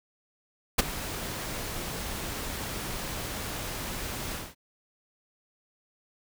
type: noise with ADSR envelope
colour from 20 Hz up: pink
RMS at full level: -18 dBFS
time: 0.78-4.55 s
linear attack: 14 ms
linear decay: 16 ms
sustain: -17 dB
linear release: 210 ms
effects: none